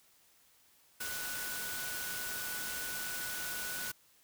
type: tone in noise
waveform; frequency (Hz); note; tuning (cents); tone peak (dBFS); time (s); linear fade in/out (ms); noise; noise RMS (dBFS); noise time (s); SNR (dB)
sine; 1480; F#6; 0; -42; 1-3.92; 10; white; -40; 1-3.92; -5
effects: white hiss -66 dBFS RMS until 4.23 s